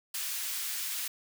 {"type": "high-pass noise", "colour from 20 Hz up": "white", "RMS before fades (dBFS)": -35, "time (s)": [0.14, 1.08], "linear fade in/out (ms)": 5, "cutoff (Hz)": 1600, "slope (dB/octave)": 12, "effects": []}